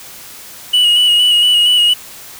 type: tone with vibrato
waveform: triangle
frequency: 2921 Hz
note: F#7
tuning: 23 cents flat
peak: -6 dBFS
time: 0.73-1.94 s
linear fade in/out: 10 ms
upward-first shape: square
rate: 4.3 Hz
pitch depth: 24 cents each way
effects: white hiss -34 dBFS RMS until 2.39 s